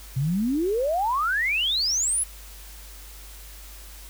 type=exponential sweep; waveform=sine; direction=up; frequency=125.1 to 11110 Hz; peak=-21 dBFS; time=0.16-2.24 s; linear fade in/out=10 ms; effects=added 50 Hz sine -42 dBFS peak until 4.09 s + white hiss -46 dBFS RMS until 4.09 s